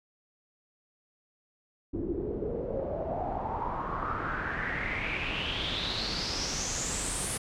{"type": "noise with low-pass filter sweep", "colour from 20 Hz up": "pink", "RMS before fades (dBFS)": -33, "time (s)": [1.93, 7.38], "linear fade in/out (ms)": 10, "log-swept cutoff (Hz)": [320, 10000], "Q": 6.3, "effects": []}